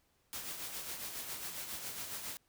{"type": "noise with tremolo", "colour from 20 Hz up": "white", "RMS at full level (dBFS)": -41, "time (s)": [0.33, 2.37], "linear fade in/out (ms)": 0, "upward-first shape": "sine", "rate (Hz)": 7.3, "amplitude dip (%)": 45, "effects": ["pink hiss -74 dBFS RMS until 2.48 s"]}